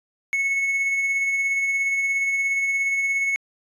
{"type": "tone with tremolo", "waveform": "triangle", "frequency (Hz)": 2200, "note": "C#7", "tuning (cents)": -14, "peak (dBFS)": -17, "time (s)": [0.33, 3.36], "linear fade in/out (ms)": 0, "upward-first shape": "sine", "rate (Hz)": 17, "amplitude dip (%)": 30, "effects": ["resampled to 24000 Hz"]}